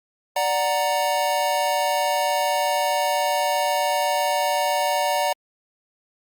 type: chord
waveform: square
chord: D augmented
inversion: none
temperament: equal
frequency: 587.3 / 740 / 932.3 Hz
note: D5 / F#5 / A#5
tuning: 0 / 0 / 0 cents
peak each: -25 dBFS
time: 0.36-5.33 s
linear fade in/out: 5 ms
effects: Opus 48 kbps